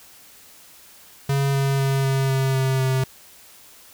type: tone with pitch steps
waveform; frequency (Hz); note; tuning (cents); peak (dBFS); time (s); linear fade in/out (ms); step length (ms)
square; 138.5 / 137.31 / 136.12 / 134.95 / 133.78 / 132.63 / 131.48; C#3 / C#3 / C#3 / C#3 / C3 / C3 / C3; -1 / -16 / -31 / -46 / +39 / +24 / +9; -19; 1.29-3.04; 5; 250
effects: white hiss -48 dBFS RMS until 3.93 s